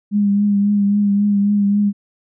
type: tone with vibrato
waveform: sine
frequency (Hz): 203.3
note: G#3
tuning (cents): -37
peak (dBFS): -12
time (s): 0.11-1.93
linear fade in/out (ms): 50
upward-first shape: triangle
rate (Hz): 3.7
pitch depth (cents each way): 34
effects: none